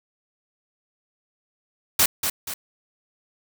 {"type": "noise with echo", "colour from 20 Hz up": "white", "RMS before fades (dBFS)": -17, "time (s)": [1.99, 2.06], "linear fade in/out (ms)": 5, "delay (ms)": 240, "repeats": 2, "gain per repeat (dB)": -7, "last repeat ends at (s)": 2.54, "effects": []}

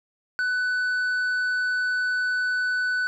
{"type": "tone with tanh clipping", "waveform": "sine", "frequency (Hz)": 1495, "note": "F#6", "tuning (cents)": 17, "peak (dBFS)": -23, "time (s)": [0.39, 3.07], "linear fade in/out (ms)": 0, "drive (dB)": 5, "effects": []}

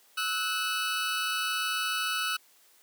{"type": "tone pair together", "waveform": "20% pulse", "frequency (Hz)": [1300, 1480.9], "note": ["E6", "F#6"], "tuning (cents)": [-24, 1], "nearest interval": "major second", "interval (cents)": 225, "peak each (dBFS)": -26, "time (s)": [0.17, 2.37], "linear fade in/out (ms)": 10, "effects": ["white hiss -61 dBFS RMS until 2.82 s", "high-pass 300 Hz 12 dB/octave"]}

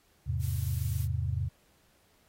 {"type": "chord", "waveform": "sine", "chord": "E augmented", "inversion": "none", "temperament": "equal", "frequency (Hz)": [82.41, 103.83, 130.81], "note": ["E2", "G#2", "B#2"], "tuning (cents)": [0, 0, 0], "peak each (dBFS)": [-32, -33, -33], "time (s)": [0.26, 1.49], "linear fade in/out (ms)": 20}
{"type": "noise", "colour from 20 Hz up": "blue", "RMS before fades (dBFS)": -45, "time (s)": [0.39, 1.08], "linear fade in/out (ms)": 50}
{"effects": ["pink hiss -67 dBFS RMS until 2.28 s", "AAC 48 kbps"]}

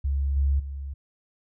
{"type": "tone with level steps", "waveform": "sine", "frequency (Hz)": 69.3, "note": "C#2", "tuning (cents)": 0, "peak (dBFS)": [-22, -19, -31], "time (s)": [0.04, 0.94], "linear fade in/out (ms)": 10, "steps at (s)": [0.36, 0.59], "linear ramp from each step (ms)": 10, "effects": []}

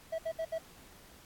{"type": "tone bursts", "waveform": "triangle", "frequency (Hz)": 650, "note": "E5", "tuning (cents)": -24, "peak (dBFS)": -30, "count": 4, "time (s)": [0.12, 0.585], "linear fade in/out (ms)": 10, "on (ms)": 66, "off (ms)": 67, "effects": ["pink hiss -57 dBFS RMS until 1.25 s", "AAC 64 kbps"]}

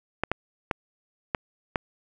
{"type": "clicks", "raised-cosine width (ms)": 0.5, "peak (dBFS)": -9, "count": 5, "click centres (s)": [0.236, 0.316, 0.712, 1.348, 1.758], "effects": []}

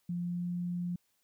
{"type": "tone with pitch glide", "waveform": "sine", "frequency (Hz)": [174.61, 175.93], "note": ["F3", "F3"], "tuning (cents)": [0, 13], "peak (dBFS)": -32, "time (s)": [0.09, 0.96], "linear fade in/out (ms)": 5, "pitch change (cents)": 13, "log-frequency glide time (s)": [0.21, 0.46], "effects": ["white hiss -75 dBFS RMS until 1.23 s"]}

